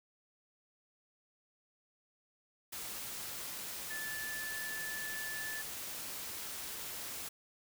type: tone in noise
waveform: sine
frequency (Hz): 1744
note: A6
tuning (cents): -16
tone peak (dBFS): -40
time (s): 3.9-5.62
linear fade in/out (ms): 10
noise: white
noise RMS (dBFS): -43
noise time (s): 2.72-7.29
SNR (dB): 0
effects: none